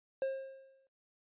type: tone with exponential decay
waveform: triangle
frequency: 535 Hz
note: C5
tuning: 38 cents sharp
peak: -27 dBFS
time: 0.22-0.87 s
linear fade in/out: 1 ms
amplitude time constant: 140 ms
effects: noise-tail reverb RT60 0.1 s tail -19 dB re dry + resampled to 8000 Hz